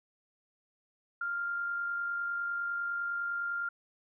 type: tone with amplitude modulation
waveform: sine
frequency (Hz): 1396.9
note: F6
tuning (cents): 0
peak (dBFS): -30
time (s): 1.21-3.69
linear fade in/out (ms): 5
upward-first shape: sine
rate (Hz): 49.9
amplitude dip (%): 30
effects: none